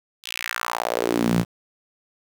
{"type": "tone with high-pass filter sweep", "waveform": "sawtooth", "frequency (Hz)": 58.7, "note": "A#1", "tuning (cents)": 13, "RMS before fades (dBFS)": -24, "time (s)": [0.23, 1.45], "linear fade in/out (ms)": 50, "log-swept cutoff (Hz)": [3500, 140], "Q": 3.1, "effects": ["7-bit"]}